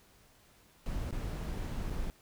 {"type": "noise with dropouts", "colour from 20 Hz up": "brown", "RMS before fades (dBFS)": -36, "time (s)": [0.86, 2.1], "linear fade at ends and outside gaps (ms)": 0, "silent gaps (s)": [[1.108, 1.127], [1.898, 1.903]], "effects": ["pink hiss -63 dBFS RMS until 2.21 s"]}